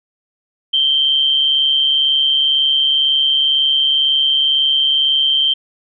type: tone with amplitude modulation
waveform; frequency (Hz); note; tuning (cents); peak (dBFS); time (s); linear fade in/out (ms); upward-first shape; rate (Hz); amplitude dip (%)
sine; 3136; G7; 0; -9; 0.73-5.54; 10; sine; 142; 50
effects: none